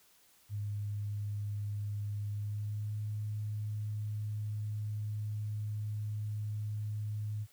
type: tone with pitch glide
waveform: sine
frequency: 103.2 to 105.8 Hz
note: G#2 to G#2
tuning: -10 to +33 cents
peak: -34 dBFS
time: 0.49-7.47 s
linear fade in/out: 50 ms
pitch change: +43 cents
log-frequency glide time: 2.3-2.95 s
effects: white hiss -65 dBFS RMS until 7.52 s